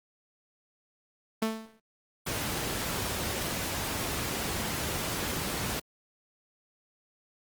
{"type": "tone with exponential decay", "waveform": "sawtooth", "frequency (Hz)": 221.5, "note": "A3", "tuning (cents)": 12, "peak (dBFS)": -20, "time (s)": [1.42, 1.8], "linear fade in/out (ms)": 5, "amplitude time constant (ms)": 82}
{"type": "noise", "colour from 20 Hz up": "pink", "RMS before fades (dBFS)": -32, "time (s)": [2.26, 5.8], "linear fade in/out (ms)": 10}
{"effects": ["high-pass 60 Hz 12 dB/octave", "Opus 24 kbps"]}